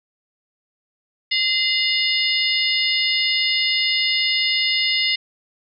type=harmonic tone with a mistuned harmonic; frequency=719 Hz; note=F#5; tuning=50 cents flat; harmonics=3 / 4 / 5 / 6 / 7; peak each=-22 / -23 / -24 / -25 / -25 dBFS; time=1.31-5.16 s; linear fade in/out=10 ms; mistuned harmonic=3; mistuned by=-75 cents; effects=none